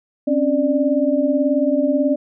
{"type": "tone cluster", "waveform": "sine", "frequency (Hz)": [264.6, 283, 593], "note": ["C4", "C#4", "D5"], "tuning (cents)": [20, 36, 17], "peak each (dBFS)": -19, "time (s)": [0.27, 2.16], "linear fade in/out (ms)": 10, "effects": []}